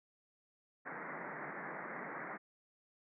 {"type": "band-pass noise", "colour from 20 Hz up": "white", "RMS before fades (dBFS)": -45, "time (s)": [0.85, 2.38], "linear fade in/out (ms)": 20, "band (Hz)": [140, 2100], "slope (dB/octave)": 96, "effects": []}